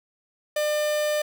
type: tone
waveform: 45% pulse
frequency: 600 Hz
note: D5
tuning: 37 cents sharp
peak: -22 dBFS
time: 0.56-1.22 s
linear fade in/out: 5 ms
effects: none